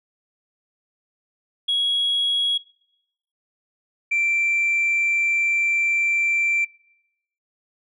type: tone pair in turn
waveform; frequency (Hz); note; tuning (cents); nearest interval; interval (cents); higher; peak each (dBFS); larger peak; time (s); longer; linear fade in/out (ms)
sine; 3322 / 2349; G#7 / D7; 0 / 0; tritone; 600; first; -17; neither; 1.68-2.58 / 4.11-6.65; second; 10
effects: noise-tail reverb RT60 0.8 s tail -21 dB re dry + tanh soft clip ceiling -15 dBFS